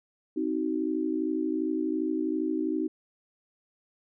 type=chord; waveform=sine; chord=C diminished; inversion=none; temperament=just; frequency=261.6 / 314 / 376.7 Hz; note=C4 / Eb4 / Gb4; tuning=0 / +16 / +31 cents; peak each=-32 / -28 / -33 dBFS; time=0.36-2.88 s; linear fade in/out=10 ms; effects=none